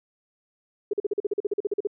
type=tone bursts; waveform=sine; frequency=409.5 Hz; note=G#4; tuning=24 cents flat; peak=-21 dBFS; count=15; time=0.91-1.872 s; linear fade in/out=5 ms; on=24 ms; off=43 ms; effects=none